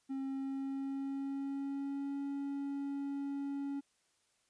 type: tone with pitch glide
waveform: triangle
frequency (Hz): 269.2 to 279.7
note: C4 to C#4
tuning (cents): +49 to +16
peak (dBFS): -34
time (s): 0.09-3.81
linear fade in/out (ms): 20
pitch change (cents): +67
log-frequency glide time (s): 0.24-2.2
effects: white hiss -75 dBFS RMS until 4.49 s + resampled to 22050 Hz

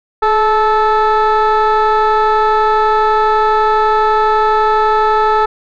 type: tone with frequency modulation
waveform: sine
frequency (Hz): 868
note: A5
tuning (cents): -24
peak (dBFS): -6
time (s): 0.22-5.46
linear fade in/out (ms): 10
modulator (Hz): 442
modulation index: 1.2
effects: tanh soft clip ceiling -8 dBFS

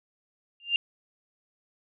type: tone with exponential growth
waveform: sine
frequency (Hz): 2794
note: F7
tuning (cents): 0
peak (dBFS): -17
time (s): 0.6-0.76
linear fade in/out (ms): 1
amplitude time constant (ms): 34
effects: none

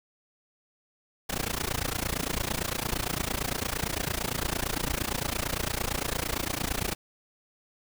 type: noise with amplitude modulation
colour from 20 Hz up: pink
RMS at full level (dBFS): -27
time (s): 1.29-6.95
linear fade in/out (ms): 10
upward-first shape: sine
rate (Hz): 28.8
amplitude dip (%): 95
effects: none

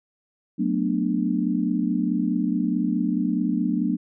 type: chord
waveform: sine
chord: B minor seventh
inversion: second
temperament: just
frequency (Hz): 185.21 / 222.2 / 246.9 / 296.3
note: F#3 / A3 / B3 / D4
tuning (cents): +2 / +17 / 0 / +15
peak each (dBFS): -26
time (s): 0.58-3.97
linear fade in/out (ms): 20
effects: none

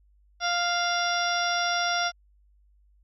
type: harmonic tone with a mistuned harmonic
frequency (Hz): 698.5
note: F5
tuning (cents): 0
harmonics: 1 / 2 / 3 / 4 / 5 / 6 / 7 / 8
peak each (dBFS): -28 / -28 / -35 / -38 / -33 / -43 / -37 / -32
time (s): 0.4-2.12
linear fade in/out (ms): 50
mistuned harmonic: 6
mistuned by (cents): -65
effects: added 50 Hz sine -58 dBFS peak until 3.03 s

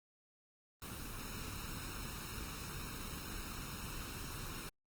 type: noise with comb filter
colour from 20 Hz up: pink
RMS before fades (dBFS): -45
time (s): 0.82-4.69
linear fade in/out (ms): 0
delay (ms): 0.75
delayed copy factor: +0.6
effects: Opus 24 kbps

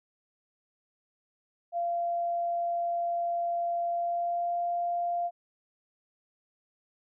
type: tone with pitch glide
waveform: sine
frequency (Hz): 689 to 695.4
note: F5 to F5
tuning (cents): -24 to -8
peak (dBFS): -27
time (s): 1.72-5.31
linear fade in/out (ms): 50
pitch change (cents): +16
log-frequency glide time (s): 3.89-4.59
effects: none

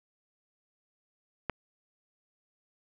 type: click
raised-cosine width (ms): 0.5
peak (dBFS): -15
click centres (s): 1.497
effects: none

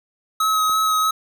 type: tone with vibrato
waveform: square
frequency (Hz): 1278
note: D#6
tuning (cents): +46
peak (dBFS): -17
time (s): 0.4-1.11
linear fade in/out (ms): 5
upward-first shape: sine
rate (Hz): 3.1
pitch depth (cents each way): 14
type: click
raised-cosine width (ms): 1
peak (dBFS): -24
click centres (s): 0.696
effects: none

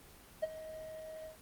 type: tone with ADSR envelope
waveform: triangle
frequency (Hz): 631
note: D#5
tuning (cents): +24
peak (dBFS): -26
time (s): 0.42-1.37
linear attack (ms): 15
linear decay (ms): 25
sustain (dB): -16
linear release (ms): 110
effects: pink hiss -57 dBFS RMS until 1.41 s + Opus 24 kbps

